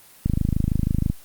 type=click train; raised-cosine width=5 ms; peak=-8 dBFS; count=23; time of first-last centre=0.26-1.1 s; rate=26.2 Hz; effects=white hiss -49 dBFS RMS until 1.24 s + Opus 24 kbps